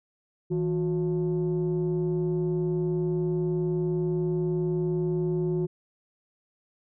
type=tone pair together; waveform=sine; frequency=161 / 362 Hz; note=E3 / F#4; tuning=-41 / -38 cents; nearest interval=octave + major second; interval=1403 cents; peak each=-25 dBFS; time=0.5-5.67 s; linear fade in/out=20 ms; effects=tanh soft clip ceiling -20 dBFS